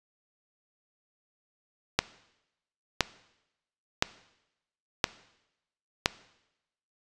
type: click train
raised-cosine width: 0.2 ms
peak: -3 dBFS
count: 5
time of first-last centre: 1.99-6.059 s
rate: 0.983 Hz
effects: noise-tail reverb RT60 0.9 s tail -18 dB re dry + resampled to 22050 Hz